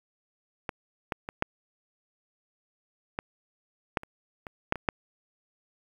clicks, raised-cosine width 0.5 ms, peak -16 / -14 / -20 / -9 / -15 / -10 / -26 / -24 / -8 / -21 / -8 dBFS, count 11, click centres 0.692 / 1.122 / 1.289 / 1.424 / 3.189 / 3.972 / 4.034 / 4.468 / 4.724 / 4.757 / 4.888 s, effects 8-bit

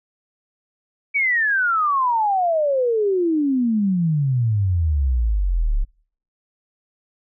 sine exponential sweep, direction down, 2300 to 32.76 Hz, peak -16 dBFS, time 1.14-5.85 s, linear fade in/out 20 ms, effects noise-tail reverb RT60 0.6 s tail -26 dB re dry

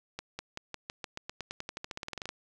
accelerating click train, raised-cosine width 0.2 ms, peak -20 dBFS, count 23, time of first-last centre 0.19-2.291 s, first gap 200 ms, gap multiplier 0.92, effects none

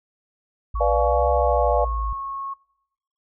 sine exponential two-way sweep, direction up then down, 52.5 to 65.41 to 52.5 Hz, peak -23 dBFS, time 0.74-2.13 s, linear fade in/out 5 ms, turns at 1.28 s
sine tone with pitch glide, 1119 to 1094.7 Hz, C#6 to C#6, +16 to -22 cents, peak -28 dBFS, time 0.75-2.54 s, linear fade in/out 10 ms, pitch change -38 cents, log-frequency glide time 1.02-1.82 s
sine chord, B diminished seventh, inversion none, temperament equal with one note detuned, 493.9 / 587.3 / 698.5 / 849 Hz, B4 / D5 / F5 / Ab5, 0 / 0 / 0 / +38 cents, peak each -23 / -21 / -23 / -25 dBFS, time 0.8-1.85 s, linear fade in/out 10 ms
effects noise-tail reverb RT60 0.9 s tail -23 dB re dry

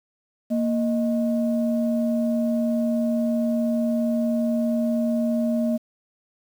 sine tone pair together, 233.1 / 622.3 Hz, A#3 / D#5, 0 / 0 cents, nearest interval octave + perfect fourth, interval 1700 cents, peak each -20 / -26 dBFS, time 0.5-5.78 s, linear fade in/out 20 ms, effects tanh soft clip ceiling -12 dBFS + 8-bit

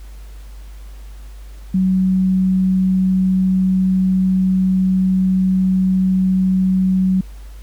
sine tone, 187.2 Hz, F#3, 20 cents sharp, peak -12 dBFS, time 1.74-7.21 s, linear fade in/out 5 ms, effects added 50 Hz sine -32 dBFS peak until 7.62 s + pink hiss -49 dBFS RMS until 7.62 s

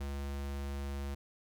square tone, 69.9 Hz, C#2, 15 cents sharp, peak -37 dBFS, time 0-1.15 s, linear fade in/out 10 ms, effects none

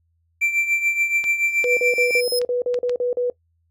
triangle tone with tremolo, 2349 Hz, D7, in tune, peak -14 dBFS, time 0.41-2.21 s, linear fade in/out 10 ms, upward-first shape triangle, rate 7 Hz, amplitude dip 75%
clicks, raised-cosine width 0.2 ms, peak -16 dBFS, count 5, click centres 1.241 / 1.642 / 2.416 / 2.743 / 2.895 s
sawtooth tone with exponential growth, 5140 Hz, E8, 45 cents flat, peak -18 dBFS, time 1.47-2.39 s, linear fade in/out 1 ms, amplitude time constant 200 ms
sine tone bursts, 491 Hz, B4, 10 cents flat, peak -18 dBFS, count 10, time 1.64-3.3 s, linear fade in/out 2 ms, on 130 ms, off 40 ms
effects noise-tail reverb RT60 0.1 s tail -20 dB re dry + added 83 Hz sine -63 dBFS peak until 3.7 s

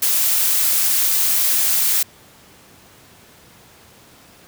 blue noise, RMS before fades -17 dBFS, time 0.02-2.03 s, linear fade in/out 5 ms, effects pink hiss -47 dBFS RMS until 4.47 s + high-pass 80 Hz 12 dB/octave

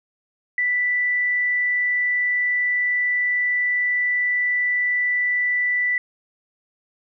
sine tone, 1975.5 Hz, B6, in tune, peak -18 dBFS, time 0.58-5.98 s, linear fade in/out 2 ms, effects none

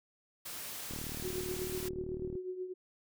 white noise, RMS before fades -43 dBFS, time 0.45-1.89 s, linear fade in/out 10 ms
click train, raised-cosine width 3 ms, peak -30 dBFS, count 56, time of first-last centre 0.91-2.354 s, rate 38.1 Hz
sine tone with tremolo, 368.2 Hz, F#4, 8 cents flat, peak -34 dBFS, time 1.23-2.74 s, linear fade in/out 20 ms, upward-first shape triangle, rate 8.1 Hz, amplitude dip 70%
effects none

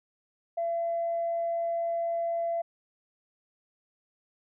sine tone, 676 Hz, E5, 43 cents sharp, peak -26 dBFS, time 0.57-2.62 s, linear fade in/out 10 ms, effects tanh soft clip ceiling -22 dBFS

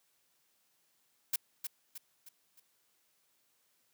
blue noise with echo, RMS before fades -31 dBFS, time 1.33-1.36 s, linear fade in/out 5 ms, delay 310 ms, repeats 4, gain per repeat -7 dB, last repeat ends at 2.6 s, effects white hiss -74 dBFS RMS until 3.93 s + high-pass 100 Hz 12 dB/octave

